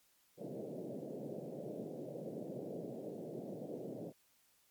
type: band-pass noise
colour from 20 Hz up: white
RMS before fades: -45 dBFS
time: 0.37-4.13 s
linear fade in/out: 50 ms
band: 130 to 600 Hz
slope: 48 dB/octave
effects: white hiss -72 dBFS RMS until 4.7 s + MP3 96 kbps